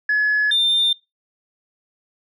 sine tone pair in turn, 1700 / 3602 Hz, G#6 / A7, +40 / +40 cents, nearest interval octave + minor second, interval 1300 cents, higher second, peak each -13 dBFS, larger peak neither, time 0.09-0.51 / 0.51-0.93 s, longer neither, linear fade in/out 5 ms, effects noise-tail reverb RT60 0.2 s tail -19 dB re dry + tanh soft clip ceiling -12 dBFS

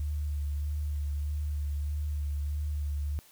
sine tone with vibrato, 73.42 Hz, D2, in tune, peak -29 dBFS, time 0-3.19 s, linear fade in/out 0 ms, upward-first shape sine, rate 1.6 Hz, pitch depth 25 cents each way, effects white hiss -58 dBFS RMS until 3.31 s

